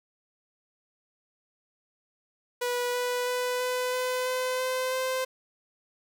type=tone with pitch steps; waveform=sawtooth; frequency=489.3 / 493.3 / 497.3 / 501.3 / 505.4 / 509.5 / 513.6 / 517.8 Hz; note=B4 / B4 / B4 / B4 / B4 / C5 / C5 / C5; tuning=-16 / -2 / +12 / +26 / +40 / -46 / -32 / -18 cents; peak=-23 dBFS; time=2.61-5.25 s; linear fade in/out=10 ms; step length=330 ms; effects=none